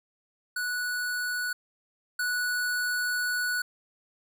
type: tone pair in turn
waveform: square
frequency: 1474 / 1474 Hz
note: F#6 / F#6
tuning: -7 / -7 cents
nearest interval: unison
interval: 0 cents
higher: neither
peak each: -29 / -27 dBFS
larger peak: second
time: 0.56-1.53 / 2.19-3.62 s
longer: second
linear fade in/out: 5 ms
effects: none